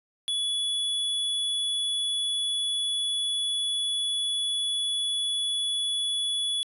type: tone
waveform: square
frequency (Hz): 3408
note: G#7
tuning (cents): +44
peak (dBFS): -26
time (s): 0.28-6.63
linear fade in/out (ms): 0
effects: resampled to 32000 Hz